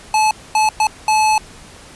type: tone bursts at uneven times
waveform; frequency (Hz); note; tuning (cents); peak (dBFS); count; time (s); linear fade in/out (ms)
square; 863; A5; -34; -12; 4; 0.14-0.31 / 0.55-0.69 / 0.8-0.87 / 1.08-1.38; 2
effects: pink hiss -40 dBFS RMS until 1.95 s + resampled to 24000 Hz